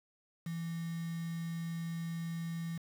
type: tone with quantisation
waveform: sine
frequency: 166.5 Hz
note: E3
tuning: 18 cents sharp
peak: -36 dBFS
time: 0.46-2.78 s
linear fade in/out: 5 ms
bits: 8
effects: none